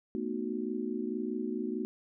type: chord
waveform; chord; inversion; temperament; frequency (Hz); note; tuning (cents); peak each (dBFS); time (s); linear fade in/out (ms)
sine; B dominant seventh; third; just; 222.2 / 246.9 / 308.7 / 370.4; A3 / B3 / D#4 / F#4; +17 / 0 / -14 / +2; -37 / -37 / -38 / -37; 0.15-1.85; 0
effects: none